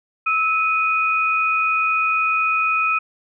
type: tone pair together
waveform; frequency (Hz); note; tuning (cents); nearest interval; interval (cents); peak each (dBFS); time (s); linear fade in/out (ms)
sine; 1302 / 2486; E6 / D#7; -22 / -2; major seventh; 1120; -19; 0.26-2.99; 10
effects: none